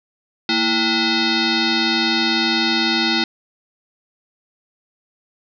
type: tone with frequency modulation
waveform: sine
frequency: 2018 Hz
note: B6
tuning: 37 cents sharp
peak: -15 dBFS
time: 0.49-3.24 s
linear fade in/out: 2 ms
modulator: 562 Hz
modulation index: 4.7
effects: none